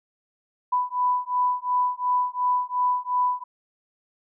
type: beating tone pair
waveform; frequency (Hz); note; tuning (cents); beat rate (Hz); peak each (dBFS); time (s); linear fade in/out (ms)
sine; 992 / 994.8; B5 / B5; +7 / +12; 2.8; -24; 0.72-3.44; 10
effects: none